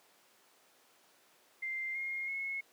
sine tone with pitch steps, 2093 / 2136 / 2179 Hz, C7 / C7 / C#7, 0 / +35 / -30 cents, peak -35 dBFS, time 1.62-2.61 s, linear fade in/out 10 ms, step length 330 ms, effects pink hiss -65 dBFS RMS until 2.72 s + high-pass 400 Hz 12 dB/octave

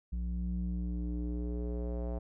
square tone with low-pass filter sweep, 59.8 Hz, A#1, 45 cents sharp, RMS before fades -35 dBFS, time 0.12-2.19 s, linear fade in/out 10 ms, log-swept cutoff 130 to 650 Hz, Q 2.6, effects none

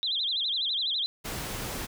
sine tone with vibrato, 3591 Hz, A7, 35 cents sharp, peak -26 dBFS, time 0.03-1.06 s, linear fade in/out 0 ms, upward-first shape sine, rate 12 Hz, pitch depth 220 cents each way
pink noise, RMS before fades -35 dBFS, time 1.24-1.87 s, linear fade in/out 20 ms
effects none

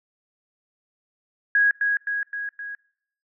sine tone with echo, 1653 Hz, G#6, 9 cents flat, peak -15 dBFS, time 1.55-1.71 s, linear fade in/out 2 ms, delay 260 ms, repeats 4, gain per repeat -4 dB, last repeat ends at 2.75 s, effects noise-tail reverb RT60 0.7 s tail -24 dB re dry

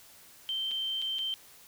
sine tone with dropouts, 3122 Hz, G7, 8 cents flat, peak -30 dBFS, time 0.49-1.34 s, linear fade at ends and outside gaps 0 ms, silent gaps 0.711-0.715 / 1.017-1.022 / 1.185-1.19 s, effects white hiss -55 dBFS RMS until 1.67 s

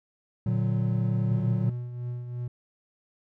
triangle chord, Bb augmented, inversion none, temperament equal, 116.54 / 146.83 / 185 Hz, Bb2 / D3 / F#3, 0 / 0 / 0 cents, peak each -23 / -29 / -27 dBFS, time 0.46-1.7 s, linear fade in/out 5 ms
triangle tone with tremolo, 122 Hz, B2, 21 cents flat, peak -27 dBFS, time 1.31-2.48 s, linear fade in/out 5 ms, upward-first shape triangle, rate 2.9 Hz, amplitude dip 55%
effects none

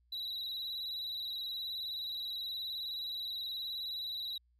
triangle tone with vibrato, 3900 Hz, B7, 23 cents flat, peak -36 dBFS, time 0.12-4.38 s, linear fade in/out 5 ms, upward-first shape square, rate 19 Hz, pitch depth 32 cents each way, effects added 60 Hz sine -68 dBFS peak until 4.59 s

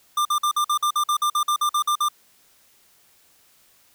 square tone bursts, 1194 Hz, D6, 28 cents sharp, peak -19 dBFS, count 15, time 0.17-2.086 s, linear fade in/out 5 ms, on 82 ms, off 49 ms, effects white hiss -58 dBFS RMS until 3.94 s

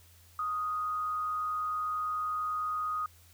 sine tone with frequency modulation, 1244.5 Hz, D#6, in tune, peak -30 dBFS, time 0.39-3.06 s, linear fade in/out 2 ms, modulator 151 Hz, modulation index 0.21, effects added 85 Hz sine -58 dBFS peak until 3.33 s + white hiss -61 dBFS RMS until 3.33 s

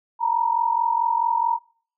sine tone pair together, 916 / 960.6 Hz, A#5 / B5, -31 / -48 cents, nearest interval minor second, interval 83 cents, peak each -21 dBFS, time 0.19-1.59 s, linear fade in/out 50 ms, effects noise-tail reverb RT60 0.5 s tail -23 dB re dry

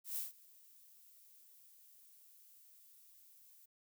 violet noise with ADSR envelope, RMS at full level -39 dBFS, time 0.04-3.66 s, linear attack 130 ms, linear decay 150 ms, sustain -24 dB, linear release 9 ms, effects none

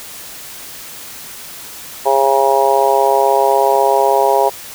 harmonic tone, 136.3 Hz, C#3, 29 cents flat, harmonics 3 / 4 / 5 / 6 / 7, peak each -16 / -16 / -16 / -16 / -16 dBFS, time 2.05-4.5 s, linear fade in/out 20 ms, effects white hiss -32 dBFS RMS until 4.74 s

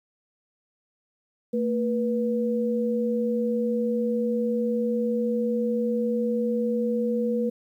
sine tone pair together, 225.8 / 485.8 Hz, A3 / B4, +45 / -29 cents, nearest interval octave + minor second, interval 1326 cents, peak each -25 dBFS, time 1.53-7.5 s, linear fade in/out 10 ms, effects 10-bit

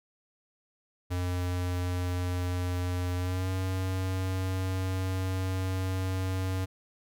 square tone with pitch glide, 89.7 to 93.78 Hz, F2 to F#2, +47 to +24 cents, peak -29 dBFS, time 1.1-6.66 s, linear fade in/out 20 ms, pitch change +77 cents, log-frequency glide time 3.17-3.5 s, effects none

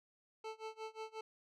25% pulse tone with tremolo, 440 Hz, A4, in tune, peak -38 dBFS, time 0.44-1.21 s, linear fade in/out 5 ms, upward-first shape sine, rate 5.6 Hz, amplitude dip 95%, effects low-pass 5000 Hz 12 dB/octave

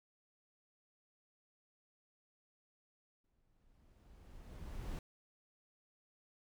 brown noise with exponential growth, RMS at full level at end -40 dBFS, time 3.24-4.99 s, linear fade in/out 2 ms, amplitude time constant 380 ms, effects none

